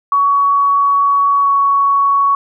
sine tone with pitch glide, 1124 to 1116.9 Hz, C#6 to C#6, +24 to +13 cents, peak -9 dBFS, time 0.12-2.35 s, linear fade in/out 2 ms, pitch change -11 cents, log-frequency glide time 1.42-1.48 s, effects none

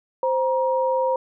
sine tone pair together, 522 / 948 Hz, C5 / A#5, -4 / +29 cents, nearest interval minor seventh, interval 1033 cents, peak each -20 / -23 dBFS, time 0.23-1.16 s, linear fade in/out 2 ms, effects none

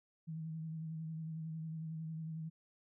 sine tone with vibrato, 160 Hz, D#3, 49 cents sharp, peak -40 dBFS, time 0.27-2.5 s, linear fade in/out 20 ms, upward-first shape sine, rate 11 Hz, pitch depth 31 cents each way, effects none

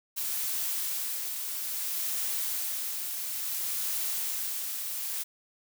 blue noise with tremolo, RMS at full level -31 dBFS, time 0.16-5.24 s, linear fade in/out 20 ms, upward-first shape sine, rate 0.59 Hz, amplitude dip 35%, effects none

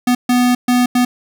square tone bursts at uneven times, 246.9 Hz, B3, in tune, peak -11 dBFS, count 4, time 0.07-0.15 / 0.29-0.55 / 0.68-0.86 / 0.95-1.05 s, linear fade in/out 5 ms, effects none

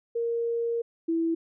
sine tone pair in turn, 466.2 / 329.7 Hz, A#4 / E4, 0 / 0 cents, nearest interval tritone, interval 600 cents, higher first, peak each -25 / -23 dBFS, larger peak second, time 0.15-0.82 / 1.08-1.35 s, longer first, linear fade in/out 10 ms, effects none

